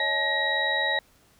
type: tone cluster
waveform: sine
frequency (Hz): 556 / 635 / 860 / 1892 / 3847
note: C#5 / D#5 / A5 / A#6 / B7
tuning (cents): +5 / +35 / -40 / +25 / -46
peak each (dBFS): -33 / -34 / -31 / -25 / -29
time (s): 0-0.99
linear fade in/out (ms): 2
effects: pink hiss -60 dBFS RMS until 1.39 s